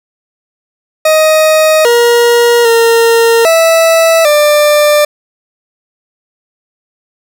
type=tone with pitch steps; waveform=40% pulse; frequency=626 / 474.4 / 460.8 / 656 / 594 Hz; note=D#5 / A#4 / A#4 / E5 / D5; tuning=+10 / +30 / -20 / -9 / +20 cents; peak=-4 dBFS; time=1.05-5.05 s; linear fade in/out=5 ms; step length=800 ms; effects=none